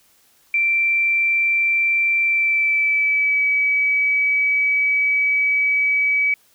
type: tone with pitch glide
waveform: sine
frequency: 2349 to 2282 Hz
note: D7 to C#7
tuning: 0 to +50 cents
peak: -15 dBFS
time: 0.54-6.34 s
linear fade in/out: 2 ms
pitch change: -50 cents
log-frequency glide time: 2.22-3.44 s
effects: white hiss -57 dBFS RMS until 6.54 s